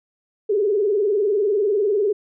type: tone with vibrato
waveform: sine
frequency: 410 Hz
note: G#4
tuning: 22 cents flat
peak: -16 dBFS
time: 0.49-2.13 s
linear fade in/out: 10 ms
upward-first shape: triangle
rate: 20 Hz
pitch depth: 140 cents each way
effects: none